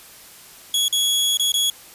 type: tone with dropouts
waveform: sawtooth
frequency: 3349 Hz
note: G#7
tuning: 14 cents sharp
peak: -14 dBFS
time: 0.74-1.7 s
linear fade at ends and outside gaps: 2 ms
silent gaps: 0.882-0.926 / 1.372-1.396 / 1.52-1.54 s
effects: white hiss -44 dBFS RMS until 1.94 s + resampled to 32000 Hz